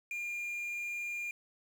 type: tone with quantisation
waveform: triangle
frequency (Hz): 2407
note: D7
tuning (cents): +42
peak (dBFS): -34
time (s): 0.11-1.31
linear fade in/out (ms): 2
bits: 9
effects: none